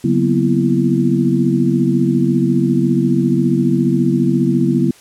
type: tone cluster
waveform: sine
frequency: 142.7 / 186.2 / 237.4 / 252 / 334 Hz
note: D3 / F#3 / A#3 / B3 / E4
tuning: -49 / +11 / +32 / +35 / +23 cents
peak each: -18 dBFS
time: 0.04-4.91 s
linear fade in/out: 5 ms
effects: white hiss -45 dBFS RMS until 5 s + low-pass 10000 Hz 12 dB/octave